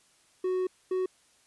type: tone pair in turn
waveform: triangle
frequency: 369.5 / 371.4 Hz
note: F#4 / F#4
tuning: -2 / +7 cents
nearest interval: unison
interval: 9 cents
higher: second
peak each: -24 dBFS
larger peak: neither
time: 0.44-0.67 / 0.91-1.06 s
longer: first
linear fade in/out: 5 ms
effects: white hiss -64 dBFS RMS until 1.46 s + resampled to 24000 Hz